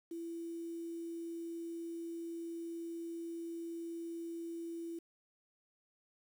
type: tone with quantisation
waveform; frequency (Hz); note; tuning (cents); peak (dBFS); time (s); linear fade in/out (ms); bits
sine; 334.9; E4; +27; -40; 0.11-4.99; 5; 10
effects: none